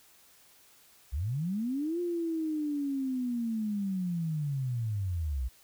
sine linear two-way sweep, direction up then down, 58.2 to 353.5 to 58.2 Hz, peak -29 dBFS, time 1.12-5.49 s, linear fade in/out 20 ms, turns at 2 s, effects white hiss -60 dBFS RMS until 5.63 s

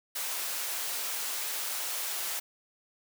white high-pass noise, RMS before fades -34 dBFS, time 0.15-2.4 s, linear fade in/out 10 ms, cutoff 510 Hz, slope 12 dB/octave, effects none

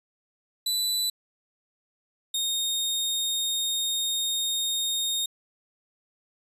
sawtooth tone pair in turn, 3980 / 3700 Hz, B7 / A#7, +13 / -14 cents, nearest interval minor second, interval 127 cents, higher first, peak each -21 / -22 dBFS, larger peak first, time 0.66-1.1 / 2.34-5.26 s, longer second, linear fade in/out 5 ms, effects resampled to 32000 Hz

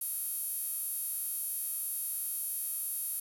sawtooth tone with high-pass filter, 631 Hz, D#5, 24 cents sharp, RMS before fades -36 dBFS, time 0.01-3.2 s, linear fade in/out 5 ms, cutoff 11000 Hz, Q 6, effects 9-bit

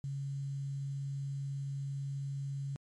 sine tone with quantisation, 138.5 Hz, C#3, 1 cent flat, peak -35 dBFS, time 0.04-2.76 s, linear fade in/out 0 ms, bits 10, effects MP3 48 kbps

